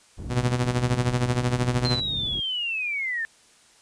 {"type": "low-pass noise", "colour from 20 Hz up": "white", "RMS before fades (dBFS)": -35, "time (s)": [0.17, 2.41], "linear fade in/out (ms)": 20, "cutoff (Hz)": 160, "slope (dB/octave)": 12}
{"type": "tone with tremolo", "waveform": "sawtooth", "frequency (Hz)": 123.47, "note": "B2", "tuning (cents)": 0, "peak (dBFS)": -15, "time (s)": [0.29, 2.01], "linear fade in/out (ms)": 50, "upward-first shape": "sine", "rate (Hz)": 13, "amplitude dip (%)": 70}
{"type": "linear sweep", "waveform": "sine", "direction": "down", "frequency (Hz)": [4186, 1756], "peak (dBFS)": -25, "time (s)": [1.85, 3.25], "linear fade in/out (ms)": 0}
{"effects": ["white hiss -56 dBFS RMS until 3.81 s", "resampled to 22050 Hz"]}